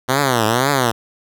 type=tone with vibrato; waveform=5% pulse; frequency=124.4 Hz; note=B2; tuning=13 cents sharp; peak=-3 dBFS; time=0.08-0.92 s; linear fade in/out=20 ms; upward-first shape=triangle; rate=2 Hz; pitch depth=280 cents each way; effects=none